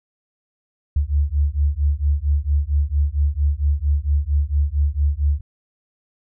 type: beating tone pair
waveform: sine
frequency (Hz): 70.4 / 74.8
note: C#2 / D2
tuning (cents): +27 / +32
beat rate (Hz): 4.4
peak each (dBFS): -19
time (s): 0.96-5.41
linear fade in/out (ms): 5
effects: none